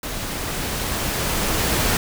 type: noise with level ramp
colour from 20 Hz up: pink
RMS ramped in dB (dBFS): -29 to -19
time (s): 0.03-1.97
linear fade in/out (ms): 2
effects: none